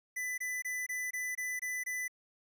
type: tone bursts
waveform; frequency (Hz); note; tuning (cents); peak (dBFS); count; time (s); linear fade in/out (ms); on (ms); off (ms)
square; 1997; B6; +19; -35; 8; 0.16-2.081; 10; 220; 23
effects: 12-bit